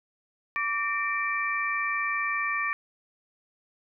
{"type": "tone cluster", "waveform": "sine", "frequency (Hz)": [1160, 1815, 2340], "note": ["D6", "A#6", "D7"], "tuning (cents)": [-22, -47, -7], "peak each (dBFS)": -30, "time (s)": [0.56, 2.73], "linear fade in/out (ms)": 0, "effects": []}